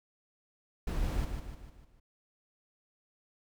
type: noise with echo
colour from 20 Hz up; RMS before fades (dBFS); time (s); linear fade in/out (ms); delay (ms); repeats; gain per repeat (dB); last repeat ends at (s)
brown; -32; 0.87-1.25; 5; 150; 5; -6; 2
effects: none